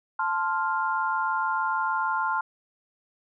sine chord, F major, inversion first, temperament equal, 880 / 1046.5 / 1396.9 Hz, A5 / C6 / F6, 0 / 0 / 0 cents, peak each -28 dBFS, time 0.19-2.41 s, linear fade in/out 5 ms, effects none

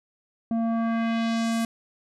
square tone with low-pass filter sweep, 228.2 Hz, A#3, 37 cents flat, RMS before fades -25 dBFS, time 0.51-1.65 s, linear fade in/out 2 ms, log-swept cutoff 530 to 12000 Hz, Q 1.2, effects none

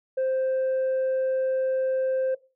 sine tone, 523.3 Hz, C5, in tune, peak -20 dBFS, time 0.17-2.35 s, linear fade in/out 10 ms, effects noise-tail reverb RT60 0.3 s tail -20 dB re dry + tanh soft clip ceiling -21 dBFS

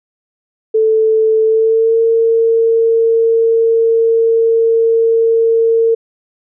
sine tone with pitch glide, 440 to 455.3 Hz, A4 to A#4, 0 to -41 cents, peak -8 dBFS, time 0.74-5.95 s, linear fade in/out 10 ms, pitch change +59 cents, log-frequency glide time 1.44-1.99 s, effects none

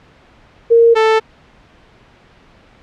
sine / sawtooth tone pair in turn, 463.6 / 441.2 Hz, A#4 / A4, -10 / +5 cents, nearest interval minor second, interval 85 cents, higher first, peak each -5 dBFS, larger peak neither, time 0.7-0.95 / 0.95-1.2 s, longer neither, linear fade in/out 20 ms, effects pink hiss -47 dBFS RMS until 2.82 s + low-pass 3000 Hz 12 dB/octave

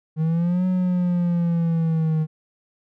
triangle linear two-way sweep, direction up then down, 155.56 to 185 to 155.56 Hz, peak -16 dBFS, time 0.16-2.27 s, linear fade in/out 50 ms, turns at 0.66 s, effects none

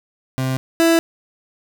30% pulse tone pair in turn, 130.81 / 331.2 Hz, C3 / E4, 0 / +8 cents, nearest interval octave + major third, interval 1608 cents, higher second, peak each -16 / -9 dBFS, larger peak second, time 0.38-0.57 / 0.8-0.99 s, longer neither, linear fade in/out 0 ms, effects none

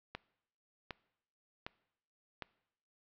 click train, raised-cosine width 0.3 ms, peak -24 dBFS, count 4, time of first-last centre 0.15-2.423 s, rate 1.32 Hz, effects noise-tail reverb RT60 0.8 s tail -22 dB re dry + low-pass 5000 Hz 12 dB/octave

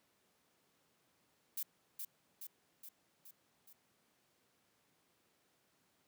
violet noise with echo, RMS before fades -40 dBFS, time 1.57-1.63 s, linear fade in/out 5 ms, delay 420 ms, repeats 5, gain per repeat -4 dB, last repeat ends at 3.73 s, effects pink hiss -75 dBFS RMS until 6.07 s + high-pass 150 Hz 12 dB/octave

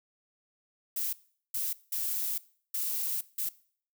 violet noise bursts at uneven times, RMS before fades -32 dBFS, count 5, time 0.96-1.13 / 1.54-1.73 / 1.92-2.38 / 2.74-3.21 / 3.38-3.49 s, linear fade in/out 5 ms, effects noise-tail reverb RT60 0.5 s tail -20 dB re dry

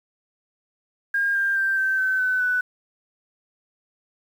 sine tone with pitch steps, 1615 / 1593.7 / 1572.7 / 1551.9 / 1531.4 / 1511.2 / 1491.3 Hz, G#6 / G6 / G6 / G6 / G6 / F#6 / F#6, -49 / +28 / +5 / -18 / -41 / +36 / +13 cents, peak -19 dBFS, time 1.14-2.61 s, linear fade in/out 5 ms, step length 210 ms, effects 8-bit

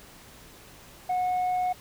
sine tone, 730 Hz, F#5, 24 cents flat, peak -21 dBFS, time 1.09-1.73 s, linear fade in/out 10 ms, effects tanh soft clip ceiling -23 dBFS + pink hiss -50 dBFS RMS until 1.8 s

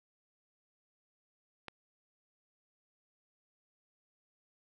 click, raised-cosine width 0.3 ms, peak -26 dBFS, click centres 1.683 s, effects none

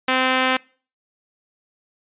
5% pulse tone, 258.6 Hz, C4, 20 cents flat, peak -5 dBFS, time 0.08-0.57 s, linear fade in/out 5 ms, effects noise-tail reverb RT60 0.4 s tail -24 dB re dry + resampled to 8000 Hz

